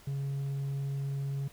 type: tone with hard clipping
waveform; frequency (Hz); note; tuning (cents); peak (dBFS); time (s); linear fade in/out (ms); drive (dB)
triangle; 138.5; C#3; -1; -30; 0.07-1.48; 5; 1
effects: pink hiss -57 dBFS RMS until 1.52 s